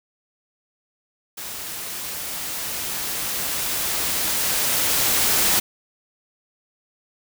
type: noise with level ramp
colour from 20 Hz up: white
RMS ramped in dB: -33 to -18 dBFS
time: 1.37-5.6 s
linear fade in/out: 10 ms
effects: none